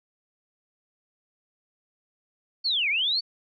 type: linear two-way sweep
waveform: sine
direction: down then up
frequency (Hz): 4558 to 2109 to 4558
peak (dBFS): -22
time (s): 2.64-3.21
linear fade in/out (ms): 20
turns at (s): 2.89
effects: none